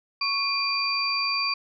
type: tone cluster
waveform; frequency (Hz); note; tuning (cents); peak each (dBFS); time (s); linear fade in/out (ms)
sine; 1113 / 2418 / 4667; C#6 / D7 / D8; +7 / +50 / -12; -29 / -28 / -26; 0.21-1.54; 5
effects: none